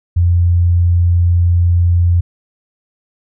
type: tone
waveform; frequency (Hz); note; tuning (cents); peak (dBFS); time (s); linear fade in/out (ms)
sine; 87; F2; -6; -8; 0.16-2.21; 10
effects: none